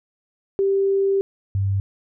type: tone pair in turn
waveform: sine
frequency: 392 / 98 Hz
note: G4 / G2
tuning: 0 / 0 cents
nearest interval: 2 octaves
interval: 2400 cents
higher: first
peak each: -16 / -18 dBFS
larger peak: first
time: 0.59-1.21 / 1.55-1.8 s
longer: first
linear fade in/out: 0 ms
effects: none